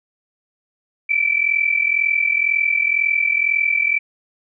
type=tone pair together; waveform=sine; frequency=2304 / 2346 Hz; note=D7 / D7; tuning=-34 / -2 cents; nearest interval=unison; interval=32 cents; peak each=-18 dBFS; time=1.09-3.99 s; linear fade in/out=10 ms; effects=none